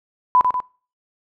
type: tone with echo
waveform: sine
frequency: 1000 Hz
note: B5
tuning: 21 cents sharp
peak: -10 dBFS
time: 0.35-0.41 s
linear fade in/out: 0 ms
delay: 96 ms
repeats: 2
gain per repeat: -5 dB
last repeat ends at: 0.602 s
effects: noise-tail reverb RT60 0.4 s tail -24 dB re dry